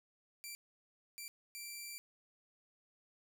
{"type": "tone bursts at uneven times", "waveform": "10% pulse", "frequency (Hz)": 2349, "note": "D7", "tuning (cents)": 0, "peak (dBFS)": -36, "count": 3, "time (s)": [[0.44, 0.55], [1.18, 1.28], [1.55, 1.98]], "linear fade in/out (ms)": 0, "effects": []}